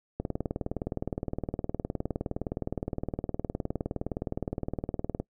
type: click train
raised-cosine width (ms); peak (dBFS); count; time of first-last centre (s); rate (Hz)
2; -17; 98; 0.2-5.2; 19.4
effects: noise-tail reverb RT60 0.1 s tail -22 dB re dry